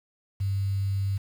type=tone with quantisation; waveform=sine; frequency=98 Hz; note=G2; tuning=in tune; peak=-24 dBFS; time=0.4-1.18 s; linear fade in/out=10 ms; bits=8; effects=none